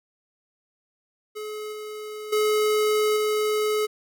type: tone with level steps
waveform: square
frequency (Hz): 426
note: G#4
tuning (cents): +44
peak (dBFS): -32 / -34 / -20 / -22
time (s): 1.35-3.87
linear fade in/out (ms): 20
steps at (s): 1.72 / 2.32 / 3.16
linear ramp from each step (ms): 10
effects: none